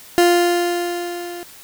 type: tone with level ramp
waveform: 30% pulse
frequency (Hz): 349.1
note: F4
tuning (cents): -1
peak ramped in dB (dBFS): -7 to -27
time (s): 0.18-1.43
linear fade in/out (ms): 0
effects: white hiss -42 dBFS RMS until 1.63 s